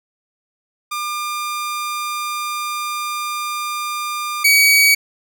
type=tone pair in turn; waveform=sawtooth; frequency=1200 / 2265 Hz; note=D6 / C#7; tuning=+37 / +37 cents; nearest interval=major seventh; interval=1100 cents; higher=second; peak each=-18 / -6 dBFS; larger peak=second; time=0.91-4.44 / 4.44-4.95 s; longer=first; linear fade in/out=10 ms; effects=none